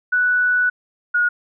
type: tone pair in turn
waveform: sine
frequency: 1480 / 1445.4 Hz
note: F#6 / F#6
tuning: 0 / -41 cents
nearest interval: unison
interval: 41 cents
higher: first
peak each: -14 dBFS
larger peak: neither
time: 0.12-0.7 / 1.14-1.29 s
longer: first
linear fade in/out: 10 ms
effects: none